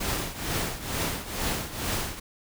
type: noise with tremolo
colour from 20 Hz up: pink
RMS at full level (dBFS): -27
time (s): 0-2.2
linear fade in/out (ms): 10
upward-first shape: triangle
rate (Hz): 2.2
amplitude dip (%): 80
effects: none